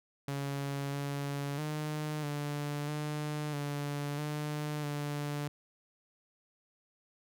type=tone with pitch steps; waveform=sawtooth; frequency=140.1 / 141.8 / 152 / 146 / 150 / 144.4 / 149.7 / 146 Hz; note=C#3 / C#3 / D#3 / D3 / D3 / D3 / D3 / D3; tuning=+19 / +40 / -40 / -10 / +37 / -29 / +33 / -10 cents; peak=-30 dBFS; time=0.28-5.48 s; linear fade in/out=2 ms; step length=650 ms; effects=none